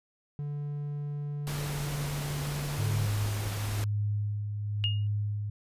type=tone with pitch glide; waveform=triangle; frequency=145.6 to 144.59 Hz; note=D3 to D3; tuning=-15 to -27 cents; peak=-30 dBFS; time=0.39-3.06 s; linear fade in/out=0 ms; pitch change=-12 cents; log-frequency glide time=1.41-2.48 s
type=noise; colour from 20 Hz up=pink; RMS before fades=-38 dBFS; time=1.47-3.84 s; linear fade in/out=0 ms
type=tone with tremolo; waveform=sine; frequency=103.83 Hz; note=G#2; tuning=in tune; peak=-26 dBFS; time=2.78-5.5 s; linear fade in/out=5 ms; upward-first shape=sine; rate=1 Hz; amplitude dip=45%
type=tone with exponential decay; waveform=sine; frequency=2847 Hz; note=F7; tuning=33 cents sharp; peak=-24 dBFS; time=4.84-5.07 s; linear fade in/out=0 ms; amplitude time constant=50 ms
effects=resampled to 32000 Hz